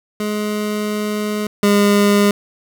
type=tone pair in turn; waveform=25% pulse; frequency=210.3 / 204 Hz; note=G#3 / G#3; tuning=+22 / -31 cents; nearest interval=minor second; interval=53 cents; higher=first; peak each=-15 / -7 dBFS; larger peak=second; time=0.2-1.47 / 1.63-2.31 s; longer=first; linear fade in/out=2 ms; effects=none